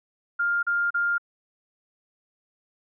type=tone bursts; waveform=sine; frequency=1403 Hz; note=F6; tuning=8 cents sharp; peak=-21 dBFS; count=3; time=0.39-1.182 s; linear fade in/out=10 ms; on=240 ms; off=36 ms; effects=none